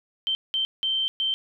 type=tone bursts at uneven times; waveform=sine; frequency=3119 Hz; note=G7; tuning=9 cents flat; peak=-22 dBFS; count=4; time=0.27-0.35 / 0.54-0.65 / 0.83-1.08 / 1.2-1.34 s; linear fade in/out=0 ms; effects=none